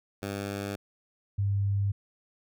10% pulse / sine tone pair in turn, 99.9 / 99.9 Hz, G2 / G2, +33 / +33 cents, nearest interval unison, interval 0 cents, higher neither, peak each -24 dBFS, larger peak neither, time 0.22-0.76 / 1.38-1.92 s, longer neither, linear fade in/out 10 ms, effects none

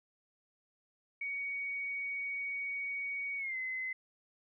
sine tone with pitch glide, 2243 to 2045 Hz, C#7 to C7, +20 to -40 cents, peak -35 dBFS, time 1.21-3.93 s, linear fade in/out 5 ms, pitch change -160 cents, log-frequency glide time 3.37-3.57 s, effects none

